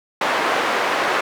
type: band-pass noise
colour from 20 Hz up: white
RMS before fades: -20 dBFS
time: 0.21-1.21 s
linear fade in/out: 5 ms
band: 390 to 1500 Hz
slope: 12 dB/octave
effects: none